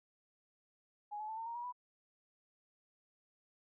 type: tone with pitch steps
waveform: sine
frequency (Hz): 832 / 855.9 / 880.5 / 905.7 / 931.7 / 958.5 / 986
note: G#5 / A5 / A5 / A5 / A#5 / A#5 / B5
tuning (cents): +3 / -48 / +1 / +50 / -1 / +48 / -3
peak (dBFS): -40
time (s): 1.11-1.726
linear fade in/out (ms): 20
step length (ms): 88
effects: none